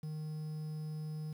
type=tone with quantisation; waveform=triangle; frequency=154.4 Hz; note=D#3; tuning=13 cents flat; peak=-36 dBFS; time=0.03-1.33 s; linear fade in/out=5 ms; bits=10; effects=none